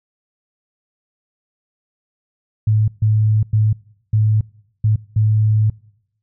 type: tone bursts at uneven times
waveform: sine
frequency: 107.8 Hz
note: A2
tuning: 35 cents flat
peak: -11 dBFS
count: 6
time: 2.67-2.88 / 3.02-3.43 / 3.53-3.73 / 4.13-4.41 / 4.84-4.96 / 5.16-5.7 s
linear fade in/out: 5 ms
effects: noise-tail reverb RT60 0.8 s tail -24 dB re dry